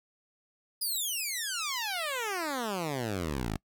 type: exponential sweep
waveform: 10% pulse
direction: down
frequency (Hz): 5030 to 47.91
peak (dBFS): -23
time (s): 0.81-3.57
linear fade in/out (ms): 10
effects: noise-tail reverb RT60 0.1 s tail -25 dB re dry